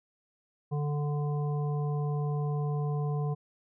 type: harmonic tone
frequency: 146.83 Hz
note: D3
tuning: in tune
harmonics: 1 / 3 / 5 / 7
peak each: -28 / -38 / -42 / -45 dBFS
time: 0.71-3.35 s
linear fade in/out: 20 ms
effects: none